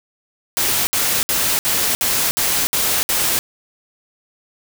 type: noise bursts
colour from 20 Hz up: white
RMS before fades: -18 dBFS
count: 8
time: 0.57-3.39 s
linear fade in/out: 0 ms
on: 300 ms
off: 60 ms
effects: none